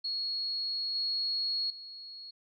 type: tone with level steps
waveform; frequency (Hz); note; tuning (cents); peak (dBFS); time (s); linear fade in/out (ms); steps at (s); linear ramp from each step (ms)
sine; 4324; C#8; -44; -31 / -29 / -43; 0.04-2.31; 10; 0.95 / 1.7; 2
effects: none